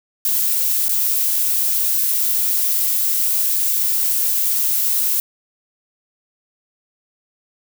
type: noise with dropouts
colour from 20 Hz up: violet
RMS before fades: -18 dBFS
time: 0.25-5.2 s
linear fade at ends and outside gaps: 1 ms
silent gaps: 0.883-0.892 s
effects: none